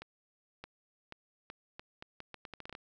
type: accelerating click train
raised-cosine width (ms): 0.3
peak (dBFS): -28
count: 15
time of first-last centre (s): 0.02-2.751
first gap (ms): 620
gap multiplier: 0.78
effects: none